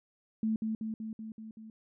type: tone with echo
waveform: sine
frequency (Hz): 220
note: A3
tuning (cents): 0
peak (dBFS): -27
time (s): 0.43-0.56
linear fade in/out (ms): 2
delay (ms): 190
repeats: 6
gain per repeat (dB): -3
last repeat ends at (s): 1.7
effects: none